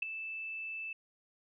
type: tone with ADSR envelope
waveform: sine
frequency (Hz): 2637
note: E7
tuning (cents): 0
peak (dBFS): -25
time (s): 0.02-0.93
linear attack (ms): 8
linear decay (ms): 3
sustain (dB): -13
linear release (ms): 4
effects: none